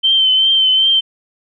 sine tone with vibrato, 3100 Hz, G7, 20 cents flat, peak -9 dBFS, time 0.03-1.01 s, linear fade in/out 20 ms, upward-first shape triangle, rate 2.6 Hz, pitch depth 38 cents each way, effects none

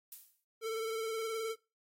violet noise with exponential decay, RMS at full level -43 dBFS, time 0.12-0.44 s, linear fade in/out 1 ms, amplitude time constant 69 ms
square tone with vibrato, 446.5 Hz, A4, 25 cents sharp, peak -35 dBFS, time 0.61-1.56 s, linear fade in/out 50 ms, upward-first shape sine, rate 19 Hz, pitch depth 30 cents each way
effects noise-tail reverb RT60 0.3 s tail -23 dB re dry + AAC 48 kbps

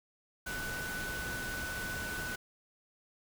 sine tone in noise, 1494 Hz, F#6, 16 cents sharp, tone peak -38 dBFS, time 0.46-2.36 s, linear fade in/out 10 ms, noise pink, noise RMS -41 dBFS, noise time 0.46-2.36 s, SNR 0 dB, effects none

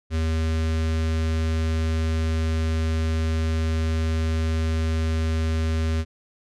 square tone with notch filter, 80.2 Hz, E2, 47 cents flat, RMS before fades -23 dBFS, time 0.1-6.05 s, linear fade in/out 50 ms, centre 820 Hz, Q 1.5, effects low-pass 7000 Hz 12 dB/octave

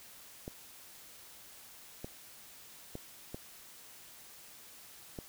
clicks, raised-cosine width 2 ms, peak -27 dBFS, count 5, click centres 0.479 / 2.045 / 2.954 / 3.345 / 5.188 s, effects white hiss -54 dBFS RMS until 5.28 s

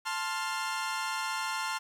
sawtooth chord, F major, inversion first, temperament equal with one note detuned, 880 / 1052.6 / 1396.9 Hz, A5 / C6 / F6, 0 / +10 / 0 cents, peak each -32 dBFS, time 0.05-1.79 s, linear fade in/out 20 ms, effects low-pass 10000 Hz 12 dB/octave + 10-bit

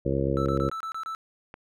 harmonic tone, 68.2 Hz, C#2, 28 cents flat, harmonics 1 / 2 / 3 / 4 / 5 / 6 / 7 / 8, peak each -32 / -29 / -33 / -33 / -30 / -34 / -31 / -32 dBFS, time 0.05-0.7 s, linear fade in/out 10 ms
triangle tone bursts, 1318.5 Hz, E6, in tune, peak -29 dBFS, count 7, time 0.37-1.149 s, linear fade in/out 0 ms, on 89 ms, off 26 ms
click, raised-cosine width 0.5 ms, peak -26 dBFS, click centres 1.541 s
effects none

